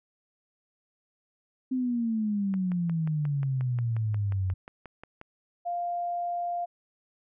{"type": "exponential sweep", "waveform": "sine", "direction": "down", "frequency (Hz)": [261.6, 91], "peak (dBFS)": -25, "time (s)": [1.71, 4.54], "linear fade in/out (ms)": 10}
{"type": "click train", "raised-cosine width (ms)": 0.5, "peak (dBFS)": -28, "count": 16, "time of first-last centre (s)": [2.54, 5.214], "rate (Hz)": 5.61}
{"type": "tone", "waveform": "sine", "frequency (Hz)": 698.5, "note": "F5", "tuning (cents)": 0, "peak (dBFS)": -28, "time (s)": [5.65, 6.66], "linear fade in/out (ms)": 20}
{"effects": []}